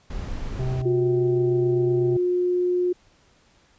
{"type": "noise", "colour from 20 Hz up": "brown", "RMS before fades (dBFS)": -30, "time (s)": [0.1, 0.82], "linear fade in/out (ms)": 5}
{"type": "harmonic tone", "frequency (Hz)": 128.8, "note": "C3", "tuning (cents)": -27, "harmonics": [1, 3, 5, 6], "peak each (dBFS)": [-24, -35, -41, -44], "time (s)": [0.59, 2.17], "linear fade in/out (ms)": 5}
{"type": "tone with pitch glide", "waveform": "sine", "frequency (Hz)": [360.6, 358.3], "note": ["F#4", "F4"], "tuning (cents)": [-45, 44], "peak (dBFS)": -19, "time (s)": [0.85, 2.93], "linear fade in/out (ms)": 10, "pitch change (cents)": -11, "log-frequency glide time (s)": [1.23, 1.63]}
{"effects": ["pink hiss -59 dBFS RMS until 3.78 s", "resampled to 16000 Hz"]}